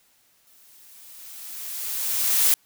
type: noise with exponential growth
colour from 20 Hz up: blue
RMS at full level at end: -17 dBFS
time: 0.47-2.54 s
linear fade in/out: 1 ms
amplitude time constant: 450 ms
effects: white hiss -62 dBFS RMS until 2.65 s